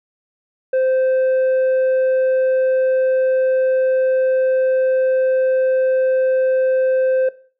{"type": "tone with tanh clipping", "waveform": "triangle", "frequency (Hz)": 520, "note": "C5", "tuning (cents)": -11, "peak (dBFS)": -15, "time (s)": [0.73, 7.29], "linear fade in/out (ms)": 5, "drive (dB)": 9, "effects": ["noise-tail reverb RT60 0.4 s tail -17 dB re dry"]}